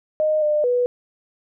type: tone with pitch steps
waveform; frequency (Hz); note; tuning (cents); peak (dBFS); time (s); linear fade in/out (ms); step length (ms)
sine; 617 / 601 / 491.2; D#5 / D5 / B4; -15 / +40 / -9; -16; 0.2-0.86; 0; 220
effects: none